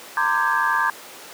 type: tone cluster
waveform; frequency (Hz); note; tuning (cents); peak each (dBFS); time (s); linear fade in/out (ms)
sine; 920 / 1030 / 1179 / 1577 / 1668; A#5 / C6 / D6 / G6 / G#6; -23 / -28 / +6 / +10 / +7; -24; 0.17-0.9; 2
effects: pink hiss -39 dBFS RMS until 1.33 s + high-pass 400 Hz 12 dB/octave